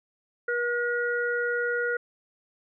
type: harmonic tone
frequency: 479.9 Hz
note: B4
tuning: 50 cents flat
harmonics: 1 / 3 / 4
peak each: -28 / -27 / -37 dBFS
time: 0.48-1.97 s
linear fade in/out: 5 ms
effects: none